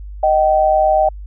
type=tone pair together; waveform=sine; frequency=622.3 / 770.7 Hz; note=D#5 / G5; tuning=0 / -30 cents; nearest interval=major third; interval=370 cents; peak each=-13 dBFS; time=0.23-1.09 s; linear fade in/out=5 ms; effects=added 50 Hz sine -28 dBFS peak until 1.26 s